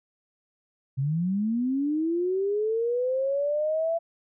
sine linear sweep, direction up, 128.5 to 674 Hz, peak -23 dBFS, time 0.97-3.99 s, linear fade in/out 20 ms, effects none

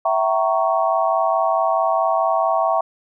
sine chord, E diminished seventh, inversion none, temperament equal with one note detuned, 659.3 / 763.9 / 932.3 / 1108.7 Hz, E5 / G5 / Bb5 / Db6, 0 / -45 / 0 / 0 cents, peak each -19 / -21 / -24 / -22 dBFS, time 0.05-2.81 s, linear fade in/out 5 ms, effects none

